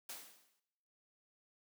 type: noise with exponential decay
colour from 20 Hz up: white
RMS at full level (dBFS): -44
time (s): 0.09-0.6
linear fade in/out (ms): 5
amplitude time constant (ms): 110
effects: noise-tail reverb RT60 1.0 s tail -21 dB re dry + high-pass 200 Hz 12 dB/octave